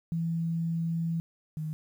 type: tone pair in turn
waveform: sine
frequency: 165.8 / 155.56 Hz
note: E3 / D#3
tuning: +10 / 0 cents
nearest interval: minor second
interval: 110 cents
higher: first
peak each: -27 / -31 dBFS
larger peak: first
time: 0.12-1.2 / 1.57-1.73 s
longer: first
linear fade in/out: 0 ms
effects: 10-bit